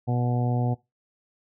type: harmonic tone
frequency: 122.3 Hz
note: B2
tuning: 16 cents flat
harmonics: 1 / 2 / 3 / 4 / 5 / 6 / 7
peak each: -23 / -30 / -37 / -36 / -39 / -33 / -41 dBFS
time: 0.07-0.75 s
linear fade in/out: 20 ms
effects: noise-tail reverb RT60 0.2 s tail -20 dB re dry